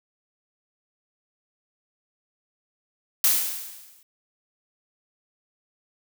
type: noise with exponential decay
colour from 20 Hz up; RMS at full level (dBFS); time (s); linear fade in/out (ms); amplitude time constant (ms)
blue; -17; 3.24-4.03; 2; 170
effects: none